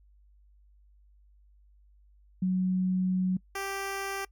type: tone pair in turn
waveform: sine / 10% pulse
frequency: 185 / 392 Hz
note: F#3 / G4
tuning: 0 / 0 cents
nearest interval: octave + minor second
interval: 1300 cents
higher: second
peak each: -24 dBFS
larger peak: neither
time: 2.42-3.37 / 3.55-4.25 s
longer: first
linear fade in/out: 5 ms
effects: noise-tail reverb RT60 0.1 s tail -23 dB re dry + added 50 Hz sine -57 dBFS peak until 4.31 s